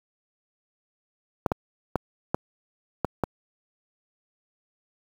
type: clicks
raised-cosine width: 1 ms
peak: -8 dBFS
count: 6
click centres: 1.462 / 1.518 / 1.957 / 2.345 / 3.047 / 3.237 s
effects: high-pass 60 Hz 12 dB/octave + 7-bit